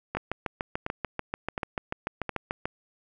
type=two click trains; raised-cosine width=0.5 ms; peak=-15 / -14 dBFS; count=4 / 18; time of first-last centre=0.15-2.293 / 0.17-2.655 s; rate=1.4 / 6.84 Hz; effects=none